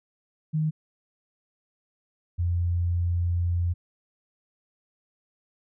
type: tone pair in turn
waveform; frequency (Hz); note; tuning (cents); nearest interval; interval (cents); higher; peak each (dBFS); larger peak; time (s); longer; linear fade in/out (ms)
sine; 155.56 / 86.95; D#3 / F2; 0 / -7; minor seventh; 1007; first; -22; neither; 0.53-0.71 / 2.38-3.74; second; 20
effects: none